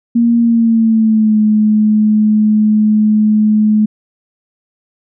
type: tone with pitch glide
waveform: sine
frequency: 234.3 to 213.6 Hz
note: A#3 to G#3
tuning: +9 to +49 cents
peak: -7 dBFS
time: 0.15-3.86 s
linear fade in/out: 10 ms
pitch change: -160 cents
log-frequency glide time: 0.39-1.39 s
effects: none